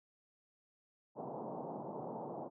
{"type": "band-pass noise", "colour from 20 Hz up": "white", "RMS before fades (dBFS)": -44, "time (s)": [1.15, 2.5], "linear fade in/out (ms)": 50, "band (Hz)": [130, 910], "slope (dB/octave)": 48, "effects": []}